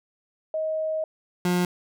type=tone pair in turn; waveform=sine / 30% pulse; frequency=630 / 178.27 Hz; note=D#5 / F3; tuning=+21 / +36 cents; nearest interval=octave + minor seventh; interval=2185 cents; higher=first; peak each=-24 / -18 dBFS; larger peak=second; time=0.54-1.04 / 1.45-1.65 s; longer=first; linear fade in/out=2 ms; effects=none